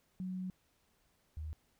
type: tone pair in turn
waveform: sine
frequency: 185 / 77.54 Hz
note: F#3 / D#2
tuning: 0 / -5 cents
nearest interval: octave + minor third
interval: 1505 cents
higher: first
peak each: -37 / -39 dBFS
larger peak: first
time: 0.2-0.5 / 1.37-1.53 s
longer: first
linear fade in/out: 0 ms
effects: pink hiss -74 dBFS RMS until 1.79 s